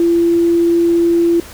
sine tone, 339.7 Hz, F4, 48 cents flat, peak -9 dBFS, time 0-1.4 s, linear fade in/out 2 ms, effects pink hiss -35 dBFS RMS until 1.53 s

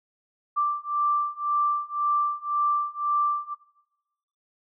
sine beating tone pair, 1174.7 / 1176.6 Hz, D6 / D6, 0 / +3 cents, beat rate 1.9 Hz, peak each -26 dBFS, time 0.56-3.55 s, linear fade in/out 20 ms, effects noise-tail reverb RT60 1.0 s tail -19 dB re dry

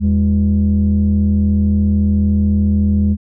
sine tone pair together, 81.2 / 205 Hz, E2 / G#3, -26 / -22 cents, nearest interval octave + major third, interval 1604 cents, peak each -12 dBFS, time 0-3.17 s, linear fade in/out 50 ms, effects tanh soft clip ceiling -6 dBFS

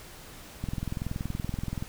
click train, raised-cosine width 5 ms, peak -19 dBFS, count 26, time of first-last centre 0.64-1.825 s, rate 21.1 Hz, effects pink hiss -47 dBFS RMS until 1.88 s

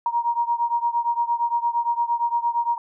sine beating tone pair, 940 / 948.7 Hz, A#5 / A#5, +14 / +30 cents, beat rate 8.7 Hz, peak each -22 / -24 dBFS, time 0.06-2.78 s, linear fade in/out 2 ms, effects none

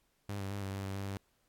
sawtooth tone with pitch steps, 100.9 / 97.6 / 100.7 / 97 / 97.9 / 96.9 / 98.7 / 98.1 Hz, G#2 / G2 / G2 / G2 / G2 / G2 / G2 / G2, -49 / -7 / +47 / -18 / -2 / -20 / +12 / +2 cents, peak -33 dBFS, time 0.29-1.17 s, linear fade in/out 0 ms, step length 110 ms, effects pink hiss -75 dBFS RMS until 1.48 s + AAC 64 kbps

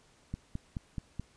click train, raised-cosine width 5 ms, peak -23 dBFS, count 5, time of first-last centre 0.34-1.197 s, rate 4.67 Hz, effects pink hiss -64 dBFS RMS until 1.36 s + resampled to 22050 Hz

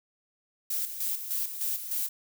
violet noise with tremolo, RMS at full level -30 dBFS, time 0.7-2.09 s, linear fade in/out 5 ms, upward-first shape square, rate 3.3 Hz, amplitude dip 60%, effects none

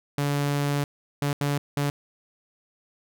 sawtooth tone bursts at uneven times, 143.4 Hz, D3, 41 cents flat, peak -19 dBFS, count 4, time 0.18-0.84 / 1.22-1.33 / 1.41-1.58 / 1.77-1.9 s, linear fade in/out 2 ms, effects none

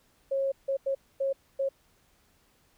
sine tone bursts at uneven times, 544 Hz, C#5, 33 cents flat, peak -25 dBFS, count 5, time 0.31-0.52 / 0.68-0.77 / 0.86-0.95 / 1.2-1.33 / 1.59-1.69 s, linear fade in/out 10 ms, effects pink hiss -66 dBFS RMS until 2.77 s

